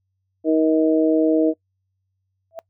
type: harmonic tone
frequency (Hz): 158.2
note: D#3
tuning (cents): +29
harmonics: 2 / 3 / 4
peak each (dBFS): -16 / -20 / -22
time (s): 0.44-1.54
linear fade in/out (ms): 50
type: tone with exponential growth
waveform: sine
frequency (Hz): 659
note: E5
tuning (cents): -1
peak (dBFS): -25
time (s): 2.51-2.59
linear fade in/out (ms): 0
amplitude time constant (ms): 17
effects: noise-tail reverb RT60 0.1 s tail -23 dB re dry + added 95 Hz sine -70 dBFS peak until 2.69 s